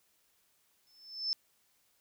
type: tone with exponential growth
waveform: sine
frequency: 5274 Hz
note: E8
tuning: in tune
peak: -27 dBFS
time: 0.87-1.33 s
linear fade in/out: 0 ms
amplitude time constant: 100 ms
effects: white hiss -72 dBFS RMS until 2 s